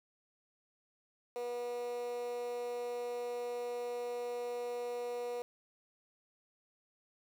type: tone with high-pass filter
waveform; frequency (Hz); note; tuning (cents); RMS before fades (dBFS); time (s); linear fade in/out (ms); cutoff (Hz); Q
15% pulse; 242.1; B3; -34; -39; 1.36-5.42; 0; 510; 5.9
effects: none